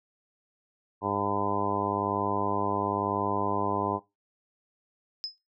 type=harmonic tone; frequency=101 Hz; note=G#2; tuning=48 cents flat; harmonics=1 / 2 / 3 / 4 / 5 / 6 / 7 / 8 / 9 / 10; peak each=-38 / -37 / -35 / -35 / -38 / -38 / -37 / -37 / -32 / -32 dBFS; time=1.01-4 s; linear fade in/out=50 ms
type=tone with exponential decay; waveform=sine; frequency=5100 Hz; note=D#8; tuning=42 cents sharp; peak=-27 dBFS; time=5.24-5.38 s; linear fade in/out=0 ms; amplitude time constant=30 ms
effects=noise-tail reverb RT60 0.2 s tail -17 dB re dry